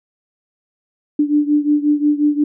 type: beating tone pair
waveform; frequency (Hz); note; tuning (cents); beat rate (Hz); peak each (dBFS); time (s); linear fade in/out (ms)
sine; 293.7 / 299.3; D4 / D4; 0 / +33; 5.6; -14 / -17; 1.19-2.44; 5
effects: none